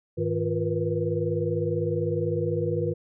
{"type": "tone cluster", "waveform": "sine", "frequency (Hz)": [102.8, 158.6, 349.7, 471.6, 491.5], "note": ["G#2", "D#3", "F4", "A#4", "B4"], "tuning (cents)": [-17, 33, 2, 20, -8], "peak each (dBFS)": -30, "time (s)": [0.17, 2.94], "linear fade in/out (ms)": 20, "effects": []}